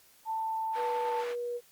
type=tone; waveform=sine; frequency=888 Hz; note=A5; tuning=16 cents sharp; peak=-30 dBFS; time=0.25-1.25 s; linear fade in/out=50 ms
type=band-pass noise; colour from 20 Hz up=white; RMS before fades=-44 dBFS; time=0.72-1.36 s; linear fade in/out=50 ms; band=570 to 2000 Hz; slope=12 dB/octave
type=tone with pitch glide; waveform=sine; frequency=485.6 to 482 Hz; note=B4 to B4; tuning=-29 to -42 cents; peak=-32 dBFS; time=0.75-1.61 s; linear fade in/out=50 ms; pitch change=-13 cents; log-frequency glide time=1.06-1.13 s
effects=white hiss -61 dBFS RMS until 1.71 s + Opus 48 kbps